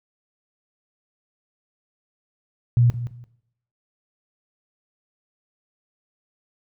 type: tone with echo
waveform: sine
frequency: 120 Hz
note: B2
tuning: 49 cents flat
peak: -13 dBFS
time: 2.77-2.9 s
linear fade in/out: 0 ms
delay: 170 ms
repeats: 2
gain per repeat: -13 dB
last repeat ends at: 3.24 s
effects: noise-tail reverb RT60 0.8 s tail -18 dB re dry